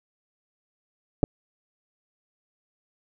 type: clicks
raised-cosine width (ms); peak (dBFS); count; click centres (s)
2; -8; 2; 1.232 / 1.239
effects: none